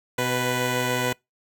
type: tone pair together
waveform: 10% pulse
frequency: 125.4 / 494.7 Hz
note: B2 / B4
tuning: +27 / +3 cents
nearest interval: 2 octaves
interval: 2376 cents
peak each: -17 dBFS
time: 0.18-1.13 s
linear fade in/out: 5 ms
effects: noise-tail reverb RT60 0.2 s tail -26 dB re dry